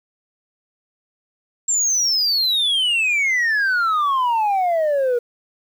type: exponential sweep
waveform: sine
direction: down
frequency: 7520 to 471.3 Hz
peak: -13 dBFS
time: 1.68-5.19 s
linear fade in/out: 10 ms
effects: tanh soft clip ceiling -15 dBFS + 8-bit